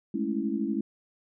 sine chord, A major seventh, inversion third, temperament equal, 207.7 / 220 / 277.2 / 329.6 Hz, G#3 / A3 / C#4 / E4, 0 / 0 / 0 / 0 cents, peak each -32 dBFS, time 0.14-0.81 s, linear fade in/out 5 ms, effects none

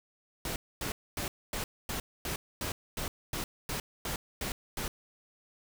pink noise bursts, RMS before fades -35 dBFS, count 13, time 0.45-4.88 s, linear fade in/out 2 ms, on 110 ms, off 250 ms, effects none

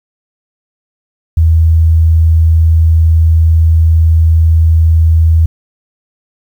sine tone, 81.1 Hz, E2, 28 cents flat, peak -4 dBFS, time 1.37-5.46 s, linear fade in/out 5 ms, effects 7-bit

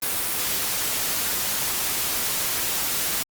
white noise, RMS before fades -25 dBFS, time 0.02-3.23 s, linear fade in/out 5 ms, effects Opus 32 kbps

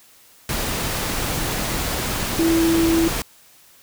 sine tone in noise, 329.6 Hz, E4, in tune, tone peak -15 dBFS, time 2.39-3.08 s, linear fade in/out 2 ms, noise pink, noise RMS -24 dBFS, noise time 0.49-3.22 s, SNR +6 dB, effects white hiss -51 dBFS RMS until 3.82 s

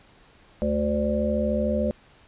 harmonic tone with a mistuned harmonic, 73.42 Hz, D2, in tune, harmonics 1 / 3 / 5 / 7 / 8, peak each -30 / -25 / -34 / -28 / -27 dBFS, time 0.62-1.91 s, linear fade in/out 0 ms, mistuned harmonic 3, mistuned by -17 cents, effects pink hiss -55 dBFS RMS until 2.27 s + resampled to 8000 Hz

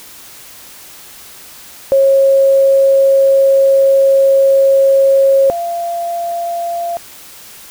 sine tone pair in turn, 544 / 686.8 Hz, C#5 / F5, -33 / -29 cents, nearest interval major third, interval 404 cents, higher second, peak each -6 / -16 dBFS, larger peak first, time 1.92-5.5 / 5.5-6.97 s, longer first, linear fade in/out 0 ms, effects white hiss -36 dBFS RMS until 7.7 s

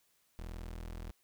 30% pulse tone, 41.15 Hz, E1, 2 cents flat, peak -39 dBFS, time 0.39-1.11 s, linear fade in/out 0 ms, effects white hiss -73 dBFS RMS until 1.23 s

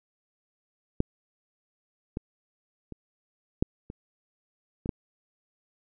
clicks, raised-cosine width 3 ms, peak -10 / -18 / -26 / -9 / -25 / -20 / -14 dBFS, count 7, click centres 1.004 / 2.171 / 2.923 / 3.625 / 3.901 / 4.859 / 4.892 s, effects none

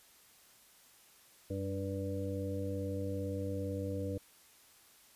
harmonic tone with a mistuned harmonic, 97.8 Hz, G2, 4 cents flat, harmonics 1 / 2 / 3 / 5 / 6, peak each -38 / -44 / -41 / -40 / -47 dBFS, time 1.5-4.18 s, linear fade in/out 5 ms, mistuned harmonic 1, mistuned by -46 cents, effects white hiss -62 dBFS RMS until 5.15 s + resampled to 32000 Hz

